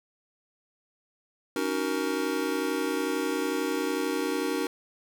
square chord, D# minor seventh, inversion third, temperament just, 280 / 311.1 / 373.4 / 466.7 Hz, C#4 / D#4 / F#4 / A#4, +18 / 0 / +16 / +2 cents, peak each -33 dBFS, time 1.56-4.67 s, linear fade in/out 2 ms, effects none

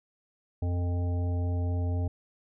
harmonic tone with a mistuned harmonic, 88.1 Hz, F2, 16 cents sharp, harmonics 1 / 3 / 5 / 7 / 9, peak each -26 / -38 / -43 / -44 / -47 dBFS, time 0.62-2.08 s, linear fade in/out 5 ms, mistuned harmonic 3, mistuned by -27 cents, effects none

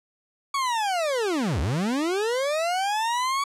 40% pulse linear two-way sweep, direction down then up, 1134 to 63.1 to 1134 Hz, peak -22 dBFS, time 0.54-3.44 s, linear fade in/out 5 ms, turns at 1.6 s, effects low-pass 9000 Hz 12 dB/octave

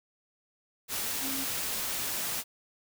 sine tone in noise, 269 Hz, C4, 48 cents sharp, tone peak -37 dBFS, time 1.2-1.47 s, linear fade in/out 50 ms, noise white, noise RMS -33 dBFS, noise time 0.88-2.44 s, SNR -7 dB, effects none

